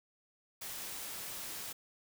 white noise, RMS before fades -43 dBFS, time 0.61-1.73 s, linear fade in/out 10 ms, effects none

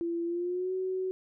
sine tone with pitch glide, 339 to 374 Hz, E4 to F#4, +49 to +19 cents, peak -29 dBFS, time 0.01-1.11 s, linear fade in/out 0 ms, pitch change +170 cents, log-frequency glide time 0.25-0.73 s, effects none

